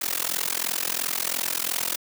white noise with amplitude modulation, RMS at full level -23 dBFS, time 0.01-1.96 s, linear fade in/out 10 ms, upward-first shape sine, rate 42.9 Hz, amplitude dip 100%, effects high-pass 200 Hz 12 dB/octave

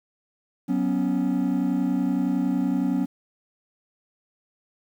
triangle chord, F# suspended fourth, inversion none, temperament just, 185 / 246.7 / 277.5 Hz, F#3 / B3 / C#4, 0 / -2 / +2 cents, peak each -24 / -23 / -22 dBFS, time 0.68-3.06 s, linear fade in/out 20 ms, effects tanh soft clip ceiling -12 dBFS + 9-bit

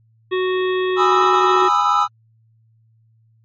harmonic tone, 370 Hz, F#4, in tune, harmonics 1 / 3 / 5 / 7 / 9 / 10, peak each -17 / -27 / -28 / -33 / -33 / -38 dBFS, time 0.31-1.69 s, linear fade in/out 20 ms
triangle chord, E major seventh, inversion first, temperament just, 824.1 / 988.9 / 1236.1 / 1318.5 Hz, G#5 / B5 / D#6 / E6, -14 / +2 / -12 / 0 cents, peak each -19 / -18 / -17 / -15 dBFS, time 0.96-2.08 s, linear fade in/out 50 ms
effects added 112 Hz sine -53 dBFS peak until 3.44 s + MP3 32 kbps

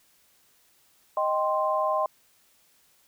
sine chord, C minor, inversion first, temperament equal, 622.3 / 784 / 1046.5 Hz, Eb5 / G5 / C6, 0 / 0 / 0 cents, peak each -26 / -30 / -26 dBFS, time 1.17-2.06 s, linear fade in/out 2 ms, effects white hiss -63 dBFS RMS until 3.07 s

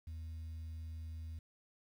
sine tone, 80.5 Hz, E2, 41 cents flat, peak -40 dBFS, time 0.07-1.39 s, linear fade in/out 5 ms, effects tanh soft clip ceiling -41 dBFS + 11-bit

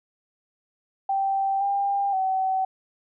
sine tone with pitch steps, 781 / 798 / 760 Hz, G5 / G5 / F#5, -7 / +31 / +46 cents, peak -21 dBFS, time 1.09-2.65 s, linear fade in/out 5 ms, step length 520 ms, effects none

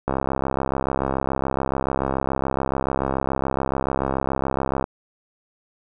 click train, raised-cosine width 1 ms, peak -8 dBFS, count 320, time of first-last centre 0.08-4.841 s, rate 67 Hz, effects none

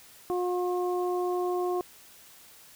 harmonic tone, 358.7 Hz, F4, 46 cents sharp, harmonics 1 / 2 / 3, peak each -27 / -33 / -37 dBFS, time 0.3-1.81 s, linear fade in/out 0 ms, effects white hiss -53 dBFS RMS until 2.75 s

